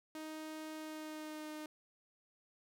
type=tone with pitch glide; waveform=sawtooth; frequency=312.2 to 306.5 Hz; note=D#4 to D#4; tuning=+6 to -26 cents; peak=-40 dBFS; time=0.15-1.66 s; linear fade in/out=2 ms; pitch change=-32 cents; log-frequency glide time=0.75-1.5 s; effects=none